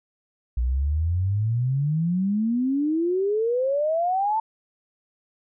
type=exponential sweep; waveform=sine; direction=up; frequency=58.27 to 900 Hz; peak=-20 dBFS; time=0.57-4.4 s; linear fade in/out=5 ms; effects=none